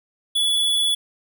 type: tone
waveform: square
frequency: 3417 Hz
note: G#7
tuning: 49 cents sharp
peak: -18 dBFS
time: 0.35-0.95 s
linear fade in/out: 10 ms
effects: none